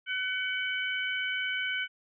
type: harmonic tone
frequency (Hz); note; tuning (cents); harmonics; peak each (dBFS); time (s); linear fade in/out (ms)
754; F#5; +32; 2 / 3 / 4; -32 / -34 / -35; 0.06-1.88; 50
effects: none